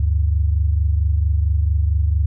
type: tone pair together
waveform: sine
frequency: 73.42 / 97.87 Hz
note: D2 / G2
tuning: 0 / -2 cents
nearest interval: perfect fourth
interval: 498 cents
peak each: -15 / -21 dBFS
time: 0-2.26 s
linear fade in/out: 5 ms
effects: none